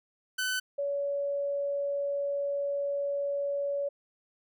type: tone pair in turn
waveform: sawtooth / sine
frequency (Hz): 1510 / 565.6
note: F#6 / C#5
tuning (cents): +35 / +35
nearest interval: octave + perfect fourth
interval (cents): 1700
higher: first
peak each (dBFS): -25 / -28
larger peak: first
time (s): 0.38-0.6 / 0.78-3.89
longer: second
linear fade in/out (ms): 10
effects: none

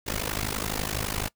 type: noise with amplitude modulation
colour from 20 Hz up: pink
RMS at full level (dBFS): -26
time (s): 0.06-1.29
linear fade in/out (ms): 20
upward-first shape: sine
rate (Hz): 51.9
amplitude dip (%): 95
effects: noise-tail reverb RT60 0.1 s tail -22 dB re dry

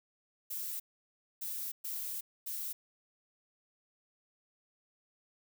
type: noise bursts at uneven times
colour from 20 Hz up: violet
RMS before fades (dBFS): -39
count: 4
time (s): 0.5-0.8 / 1.41-1.72 / 1.84-2.21 / 2.46-2.73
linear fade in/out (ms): 10
effects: none

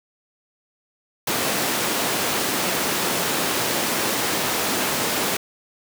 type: high-pass noise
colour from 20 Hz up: pink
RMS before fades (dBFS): -23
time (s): 1.27-5.37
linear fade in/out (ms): 5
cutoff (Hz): 230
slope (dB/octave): 12
effects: none

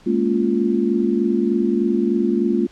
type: chord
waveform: sine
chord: Bb minor seventh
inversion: third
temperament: just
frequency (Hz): 209.8 / 233.1 / 279.7 / 349.6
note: Ab3 / Bb3 / Db4 / F4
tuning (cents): +18 / 0 / +16 / +2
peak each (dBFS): -21 / -21 / -24 / -20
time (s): 0.06-2.67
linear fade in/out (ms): 10
effects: pink hiss -50 dBFS RMS until 2.71 s + low-pass 6000 Hz 12 dB/octave

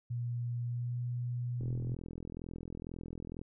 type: tone with pitch glide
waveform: sine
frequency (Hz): 120 to 121.89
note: B2 to B2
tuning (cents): -49 to -22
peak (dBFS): -33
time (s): 0.1-1.95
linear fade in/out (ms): 10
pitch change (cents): +27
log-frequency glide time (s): 0.65-0.97
type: click train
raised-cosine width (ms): 3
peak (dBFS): -30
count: 77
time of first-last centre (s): 1.61-3.415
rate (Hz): 42.1
effects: none

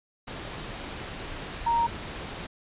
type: tone in noise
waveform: sine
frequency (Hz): 932.3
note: A#5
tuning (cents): 0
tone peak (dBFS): -21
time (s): 1.66-1.87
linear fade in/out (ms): 10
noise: pink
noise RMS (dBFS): -37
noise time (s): 0.27-2.47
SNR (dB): +13
effects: resampled to 8000 Hz

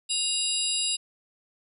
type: tone cluster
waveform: sine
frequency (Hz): 2813 / 3830 / 4846 / 7570 / 10080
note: F7 / A#7 / D#8 / A#8 / D#9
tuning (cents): +12 / +46 / -47 / +26 / +21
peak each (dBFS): -31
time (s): 0.09-0.97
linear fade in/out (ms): 20
effects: none

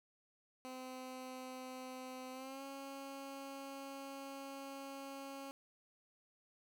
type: tone with pitch glide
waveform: 15% pulse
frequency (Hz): 257.2 to 274.1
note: C4 to C#4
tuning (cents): -30 to -19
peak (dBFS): -40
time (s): 0.65-5.51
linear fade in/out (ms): 0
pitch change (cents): +111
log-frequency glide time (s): 2.32-2.63
effects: none

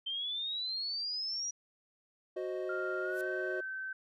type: exponential sweep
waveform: sine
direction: up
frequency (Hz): 3117 to 5810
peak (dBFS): -34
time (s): 0.06-1.51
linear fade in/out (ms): 10
type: chord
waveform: triangle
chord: C diminished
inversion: second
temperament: equal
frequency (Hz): 370 / 523.3 / 622.3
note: Gb4 / C5 / Eb5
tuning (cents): 0 / 0 / 0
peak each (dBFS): -35 / -40 / -38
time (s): 2.36-3.61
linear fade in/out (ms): 10
type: tone with pitch glide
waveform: sine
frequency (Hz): 1396.9 to 1541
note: F6 to G6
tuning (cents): 0 to -30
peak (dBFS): -37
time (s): 2.69-3.93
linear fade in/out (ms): 5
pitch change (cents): +170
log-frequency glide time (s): 3.01-3.25
type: noise with exponential growth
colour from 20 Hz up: blue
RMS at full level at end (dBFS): -47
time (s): 3.05-3.21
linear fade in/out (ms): 1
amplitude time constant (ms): 34
effects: resampled to 32000 Hz

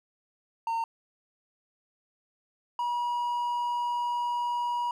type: tone pair in turn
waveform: triangle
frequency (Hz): 914 / 962.7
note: A#5 / B5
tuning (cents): -34 / -45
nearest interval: minor second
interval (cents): 89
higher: second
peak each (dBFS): -25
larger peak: neither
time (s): 0.67-0.84 / 2.79-4.91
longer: second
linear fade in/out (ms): 2
effects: none

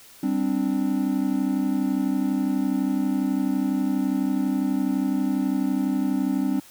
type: chord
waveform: triangle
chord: G suspended fourth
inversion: none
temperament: equal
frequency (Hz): 196 / 261.6 / 293.7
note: G3 / C4 / D4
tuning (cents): 0 / 0 / 0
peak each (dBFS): -25 / -22 / -24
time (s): 0.23-6.6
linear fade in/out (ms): 5
effects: white hiss -49 dBFS RMS until 6.7 s

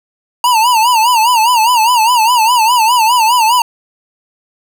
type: tone with vibrato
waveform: square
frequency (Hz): 932.3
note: A#5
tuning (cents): 0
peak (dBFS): -8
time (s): 0.44-3.62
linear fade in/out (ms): 2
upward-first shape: sine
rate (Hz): 4.9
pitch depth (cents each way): 130
effects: 7-bit

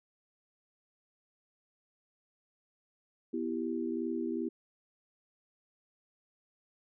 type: chord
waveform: sine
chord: E minor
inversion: second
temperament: equal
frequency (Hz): 246.9 / 329.6 / 392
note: B3 / E4 / G4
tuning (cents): 0 / 0 / 0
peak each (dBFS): -36 / -35 / -38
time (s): 3.33-4.49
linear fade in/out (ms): 10
effects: none

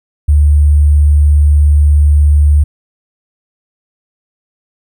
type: tone with sample-and-hold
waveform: sine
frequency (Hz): 73.6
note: D2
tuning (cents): +4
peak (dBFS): -4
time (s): 0.28-2.64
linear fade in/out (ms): 10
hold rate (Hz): 8820
effects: none

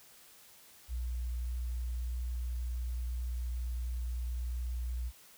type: tone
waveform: sine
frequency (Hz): 60.5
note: B1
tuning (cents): -35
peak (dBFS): -33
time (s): 0.88-5.12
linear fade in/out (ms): 50
effects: white hiss -58 dBFS RMS until 5.37 s

